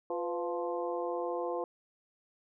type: harmonic tone with a mistuned harmonic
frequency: 174.9 Hz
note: F3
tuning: 3 cents sharp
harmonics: 2 / 3 / 4 / 5 / 6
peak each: -37 / -35 / -40 / -42 / -42 dBFS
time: 0.1-1.64 s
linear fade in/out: 2 ms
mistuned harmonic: 3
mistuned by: -70 cents
effects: none